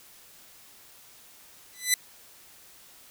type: tone with exponential growth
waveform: 10% pulse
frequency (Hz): 2000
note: B6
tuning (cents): +21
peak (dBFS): -8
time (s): 1.73-1.94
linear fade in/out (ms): 2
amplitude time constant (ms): 45
effects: white hiss -53 dBFS RMS until 3.1 s